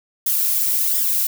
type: noise with flanger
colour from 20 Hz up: violet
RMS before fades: -19 dBFS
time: 0.26-1.27 s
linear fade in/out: 5 ms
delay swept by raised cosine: 0.57 to 2.27 ms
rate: 1.4 Hz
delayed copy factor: +0.55
effects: none